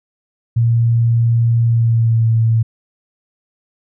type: tone with pitch glide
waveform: sine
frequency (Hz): 116.54 to 113.29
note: A#2 to A#2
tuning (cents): 0 to -49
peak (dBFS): -10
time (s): 0.56-2.63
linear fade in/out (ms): 10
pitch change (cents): -49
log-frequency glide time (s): 1.64-2.28
effects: none

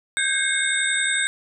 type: tone cluster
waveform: sine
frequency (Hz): 1556 / 1627 / 2161 / 3676 / 8090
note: G6 / G#6 / C#7 / A#7 / B8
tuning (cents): -13 / -36 / -45 / -25 / +41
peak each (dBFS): -26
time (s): 0.17-1.27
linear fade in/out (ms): 0
effects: none

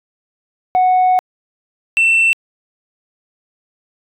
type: tone pair in turn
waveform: sine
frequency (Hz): 738 / 2684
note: F#5 / E7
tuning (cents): -5 / +31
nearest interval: octave + minor seventh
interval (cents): 2236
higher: second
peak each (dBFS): -7 / -7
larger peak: neither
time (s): 0.75-1.19 / 1.97-2.33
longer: first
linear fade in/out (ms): 0
effects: tanh soft clip ceiling -8 dBFS

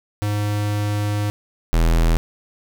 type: tone pair in turn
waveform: square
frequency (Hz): 103.83 / 41.2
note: G#2 / E1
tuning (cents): 0 / 0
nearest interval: octave + major third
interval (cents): 1600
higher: first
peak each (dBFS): -20 / -14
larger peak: second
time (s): 0.22-1.3 / 1.73-2.17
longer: first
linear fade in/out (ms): 0
effects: 9-bit

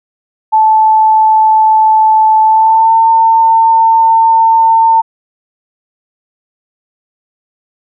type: tone with pitch glide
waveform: sine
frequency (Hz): 873 to 901.7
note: A5 to A5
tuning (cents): -14 to +42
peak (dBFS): -4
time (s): 0.52-5.02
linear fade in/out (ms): 20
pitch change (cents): +56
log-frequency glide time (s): 2.44-2.96
effects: none

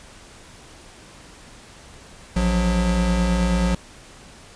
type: tone pair together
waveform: square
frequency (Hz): 57.05 / 180.5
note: A#1 / F#3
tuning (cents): -37 / -43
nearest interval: octave + minor sixth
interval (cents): 1994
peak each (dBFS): -21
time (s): 2.36-3.75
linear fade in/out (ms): 5
effects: pink hiss -45 dBFS RMS until 4.55 s + resampled to 22050 Hz

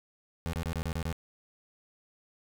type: tone bursts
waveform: 25% pulse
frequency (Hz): 82.41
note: E2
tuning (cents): 0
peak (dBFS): -27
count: 7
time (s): 0.46-1.127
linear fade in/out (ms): 0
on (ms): 73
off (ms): 26
effects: none

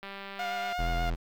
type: click train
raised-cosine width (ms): 0.3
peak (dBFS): -25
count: 138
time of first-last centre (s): 0.03-0.725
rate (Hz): 197
type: tone with vibrato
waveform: sawtooth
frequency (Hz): 710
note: F5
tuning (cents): +28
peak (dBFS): -27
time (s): 0.39-1.1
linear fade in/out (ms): 5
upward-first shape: sine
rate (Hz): 8.3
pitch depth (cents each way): 22
type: tone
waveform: square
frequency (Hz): 41.99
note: E1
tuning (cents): +33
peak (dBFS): -29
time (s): 0.78-1.16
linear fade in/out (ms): 20
effects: low-pass 4000 Hz 12 dB/octave + 9-bit

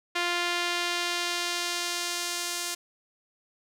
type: tone with band-pass filter sweep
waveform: sawtooth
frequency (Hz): 349.2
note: F4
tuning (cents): 0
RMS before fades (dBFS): -30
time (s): 0.15-2.75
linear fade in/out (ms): 10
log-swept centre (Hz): 2600 to 7400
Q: 0.85
effects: none

